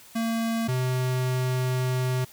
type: tone pair in turn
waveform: square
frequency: 227.7 / 127.79 Hz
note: A#3 / C3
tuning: -40 / -40 cents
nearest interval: minor seventh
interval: 1000 cents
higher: first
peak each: -25 / -24 dBFS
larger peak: second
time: 0.15-0.68 / 0.68-2.25 s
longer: second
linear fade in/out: 10 ms
effects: white hiss -50 dBFS RMS until 2.32 s